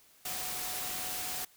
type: tone in noise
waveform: sine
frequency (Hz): 737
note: F#5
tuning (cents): -7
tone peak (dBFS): -47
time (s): 0.25-1.45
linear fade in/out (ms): 5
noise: white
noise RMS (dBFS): -37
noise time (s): 0.25-1.45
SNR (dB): -13
effects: white hiss -62 dBFS RMS until 1.56 s